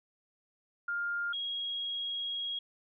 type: tone pair in turn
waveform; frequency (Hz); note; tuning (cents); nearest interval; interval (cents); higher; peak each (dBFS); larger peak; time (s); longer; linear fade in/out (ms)
sine; 1405 / 3292; F6 / G#7; +10 / -16; octave + minor third; 1474; second; -31 / -33; first; 0.88-1.33 / 1.33-2.59; second; 5
effects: none